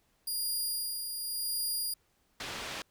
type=tone with tremolo; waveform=15% pulse; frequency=4834 Hz; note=D8; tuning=49 cents sharp; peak=-24 dBFS; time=0.27-1.94 s; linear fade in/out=5 ms; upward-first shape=sine; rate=0.9 Hz; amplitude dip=45%
type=low-pass noise; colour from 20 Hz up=white; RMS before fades=-40 dBFS; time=2.4-2.82 s; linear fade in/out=2 ms; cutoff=3900 Hz; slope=12 dB/octave
effects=pink hiss -72 dBFS RMS until 2.9 s